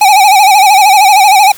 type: tone with vibrato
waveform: square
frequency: 802 Hz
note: G5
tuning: 39 cents sharp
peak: -3 dBFS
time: 0.01-1.52 s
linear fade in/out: 5 ms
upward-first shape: sine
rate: 13 Hz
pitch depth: 110 cents each way
effects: white hiss -31 dBFS RMS until 1.57 s